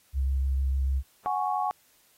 sine tone with vibrato, 67.1 Hz, C2, 44 cents sharp, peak -23 dBFS, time 0.13-1.03 s, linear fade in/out 50 ms, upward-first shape triangle, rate 6.7 Hz, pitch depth 21 cents each way
sine chord, F# suspended second, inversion none, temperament equal, 740 / 830.6 / 1108.7 Hz, F#5 / G#5 / C#6, 0 / 0 / 0 cents, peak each -29 / -29 / -31 dBFS, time 1.26-1.71 s, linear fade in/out 0 ms
effects white hiss -63 dBFS RMS until 2.17 s + AAC 48 kbps

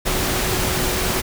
sine tone in noise, 370 Hz, F#4, in tune, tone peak -29 dBFS, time 0.05-1.22 s, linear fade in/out 20 ms, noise pink, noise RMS -21 dBFS, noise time 0.05-1.22 s, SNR -11 dB, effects none

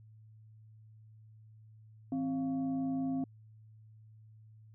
sine tone with frequency modulation, 264.7 Hz, C4, 20 cents sharp, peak -31 dBFS, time 2.12-3.24 s, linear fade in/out 2 ms, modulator 429 Hz, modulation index 0.44, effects added 109 Hz sine -54 dBFS peak until 4.74 s

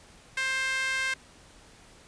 sawtooth tone with high-pass filter, 527 Hz, C5, 12 cents sharp, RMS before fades -29 dBFS, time 0.37-1.14 s, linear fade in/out 5 ms, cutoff 1800 Hz, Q 3.7, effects pink hiss -54 dBFS RMS until 2.07 s + resampled to 22050 Hz

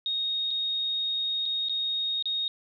sine tone with dropouts, 3729 Hz, A#7, in tune, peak -26 dBFS, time 0.06-2.48 s, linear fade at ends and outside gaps 1 ms, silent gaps 0.507-0.511 / 1.456-1.46 / 1.686-1.695 / 2.225-2.256 s, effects none

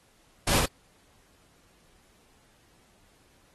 pink noise with echo, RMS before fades -25 dBFS, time 0.47-0.6 s, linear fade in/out 5 ms, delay 59 ms, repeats 1, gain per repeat -2 dB, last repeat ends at 0.659 s, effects pink hiss -63 dBFS RMS until 3.54 s + AAC 32 kbps

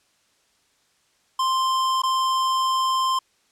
square tone with dropouts, 1046.5 Hz, C6, in tune, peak -20 dBFS, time 1.39-3.19 s, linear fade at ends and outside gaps 5 ms, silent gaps 2.02-2.034 s, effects white hiss -64 dBFS RMS until 3.51 s + low-pass 8000 Hz 12 dB/octave

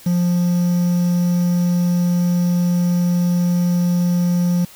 triangle tone with quantisation, 175.7 Hz, F3, 11 cents sharp, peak -12 dBFS, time 0.06-4.65 s, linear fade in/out 5 ms, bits 6, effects white hiss -43 dBFS RMS until 4.75 s

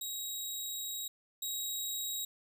15% pulse tone pair in turn, 3817 / 3817 Hz, A#7 / A#7, +40 / +40 cents, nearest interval unison, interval 0 cents, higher neither, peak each -30 / -28 dBFS, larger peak second, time 0.01-1.08 / 1.42-2.25 s, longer first, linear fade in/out 5 ms, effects none

